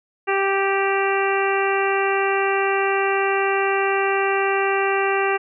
harmonic tone with a mistuned harmonic, 392 Hz, G4, in tune, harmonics 1 / 2 / 3 / 4 / 5 / 6 / 7, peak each -21 / -24 / -26 / -27 / -28 / -29 / -29 dBFS, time 0.27-5.38 s, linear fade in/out 20 ms, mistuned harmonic 5, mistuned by -17 cents, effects none

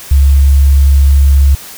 sine tone, 69.3 Hz, C#2, in tune, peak -3 dBFS, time 0.11-1.55 s, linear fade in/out 5 ms, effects white hiss -30 dBFS RMS until 1.77 s

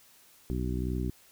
harmonic tone, 62.2 Hz, B1, 13 cents sharp, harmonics 1 / 2 / 3 / 4 / 5 / 6, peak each -32 / -35 / -37 / -38 / -39 / -40 dBFS, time 0.5-1.1 s, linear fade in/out 0 ms, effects white hiss -59 dBFS RMS until 1.31 s

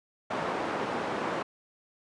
white band-pass noise, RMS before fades -32 dBFS, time 0.3-1.43 s, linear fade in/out 10 ms, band 190 to 1000 Hz, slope 12 dB/octave, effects resampled to 22050 Hz

